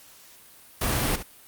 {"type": "noise with echo", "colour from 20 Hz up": "pink", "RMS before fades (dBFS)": -25, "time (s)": [0.81, 1.16], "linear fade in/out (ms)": 5, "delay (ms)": 69, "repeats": 1, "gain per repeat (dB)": -11, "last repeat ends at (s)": 1.229, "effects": ["white hiss -51 dBFS RMS until 1.47 s", "Opus 48 kbps"]}